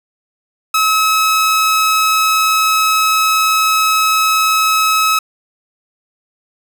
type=tone; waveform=sawtooth; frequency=1287 Hz; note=E6; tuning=42 cents flat; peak=-7 dBFS; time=0.74-5.19 s; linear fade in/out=5 ms; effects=none